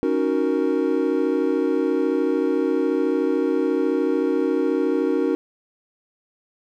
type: chord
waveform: triangle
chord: D# minor seventh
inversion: third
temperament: equal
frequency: 277.2 / 311.1 / 370 / 466.2 Hz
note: C#4 / D#4 / F#4 / A#4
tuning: 0 / 0 / 0 / 0 cents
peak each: -22 dBFS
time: 0.03-5.35 s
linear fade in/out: 0 ms
effects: none